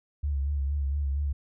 sine tone with vibrato, 70.6 Hz, C#2, 32 cents sharp, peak -25 dBFS, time 0.23-1.33 s, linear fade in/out 10 ms, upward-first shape sine, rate 4.3 Hz, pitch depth 59 cents each way, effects none

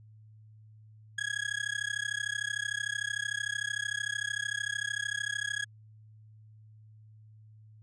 35% pulse tone with amplitude modulation, 1661.2 Hz, G#6, in tune, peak -26 dBFS, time 1.18-5.65 s, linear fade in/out 5 ms, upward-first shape sine, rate 33.3 Hz, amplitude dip 100%, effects added 108 Hz sine -52 dBFS peak until 7.82 s + resampled to 24000 Hz

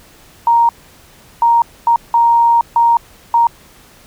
sine tone bursts at uneven times, 934 Hz, A#5, 3 cents sharp, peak -7 dBFS, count 6, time 0.47-0.69 / 1.42-1.62 / 1.87-1.96 / 2.14-2.61 / 2.76-2.97 / 3.34-3.47 s, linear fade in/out 2 ms, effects pink hiss -44 dBFS RMS until 4.06 s

